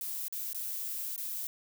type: noise with dropouts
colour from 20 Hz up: violet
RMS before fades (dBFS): -37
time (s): 0.01-1.47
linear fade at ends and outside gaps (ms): 1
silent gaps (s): 0.282-0.325 / 0.531-0.547 / 1.162-1.178
effects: none